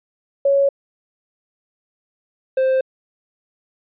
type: tone pair in turn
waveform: sine / triangle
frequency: 556 / 524.1 Hz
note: C#5 / C5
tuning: +5 / +3 cents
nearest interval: minor second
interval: 102 cents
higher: first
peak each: -12 dBFS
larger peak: neither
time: 0.45-0.69 / 2.57-2.81 s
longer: neither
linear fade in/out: 5 ms
effects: resampled to 8000 Hz